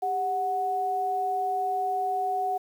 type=tone pair together; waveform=sine; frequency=398.3 / 740 Hz; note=G4 / F#5; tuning=+28 / 0 cents; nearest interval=major seventh; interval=1072 cents; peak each=-34 / -25 dBFS; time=0.02-2.58 s; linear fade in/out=10 ms; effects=9-bit